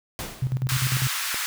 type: noise with exponential decay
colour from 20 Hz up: pink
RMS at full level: -30 dBFS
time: 0.19-0.75 s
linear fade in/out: 1 ms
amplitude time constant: 120 ms
type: tone with tremolo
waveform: sine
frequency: 128.6 Hz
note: C3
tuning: 30 cents flat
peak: -20 dBFS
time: 0.42-1.08 s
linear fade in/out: 5 ms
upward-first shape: square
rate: 10 Hz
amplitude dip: 75%
type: high-pass noise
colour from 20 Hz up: pink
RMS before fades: -28 dBFS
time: 0.69-1.46 s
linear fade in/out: 0 ms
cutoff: 1200 Hz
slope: 24 dB/octave
type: click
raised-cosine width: 1 ms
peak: -20 dBFS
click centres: 1.344 s
effects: none